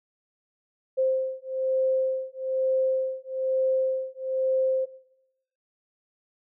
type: beating tone pair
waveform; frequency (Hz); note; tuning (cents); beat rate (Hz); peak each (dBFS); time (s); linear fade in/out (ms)
sine; 523.3 / 524.4; C5 / C5; 0 / +4; 1.1; -26; 0.97-4.86; 20
effects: noise-tail reverb RT60 0.9 s tail -19 dB re dry